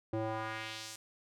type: tone with band-pass filter sweep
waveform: square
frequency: 110.3 Hz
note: A2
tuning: 5 cents sharp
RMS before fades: -39 dBFS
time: 0.13-0.96 s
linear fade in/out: 5 ms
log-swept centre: 400 to 7900 Hz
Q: 1.3
effects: none